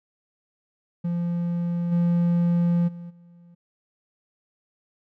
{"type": "tone with level steps", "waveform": "triangle", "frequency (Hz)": 172.5, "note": "F3", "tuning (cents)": -21, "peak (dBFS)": [-21, -16, -33, -46], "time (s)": [1.04, 3.55], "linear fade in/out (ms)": 10, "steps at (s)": [1.91, 2.87, 3.09], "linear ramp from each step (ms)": 20, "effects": []}